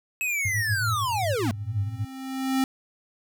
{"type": "linear sweep", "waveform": "square", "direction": "down", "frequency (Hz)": [2597, 204.3], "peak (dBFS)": -25, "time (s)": [0.21, 1.51], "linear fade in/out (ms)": 0}
{"type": "band-pass noise", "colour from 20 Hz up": "pink", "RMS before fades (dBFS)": -30, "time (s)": [0.45, 2.05], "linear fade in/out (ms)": 5, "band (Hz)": [100, 110], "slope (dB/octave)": 96}
{"type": "tone with exponential growth", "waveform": "square", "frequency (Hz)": 264.5, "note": "C4", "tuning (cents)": 19, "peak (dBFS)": -20, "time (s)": [1.49, 2.64], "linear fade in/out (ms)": 1, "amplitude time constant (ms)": 250}
{"effects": []}